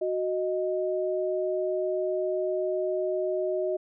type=tone pair together; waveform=sine; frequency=370 / 622.3 Hz; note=F#4 / D#5; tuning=0 / 0 cents; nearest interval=major sixth; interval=900 cents; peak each=-28 dBFS; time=0.01-3.77 s; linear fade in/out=10 ms; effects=none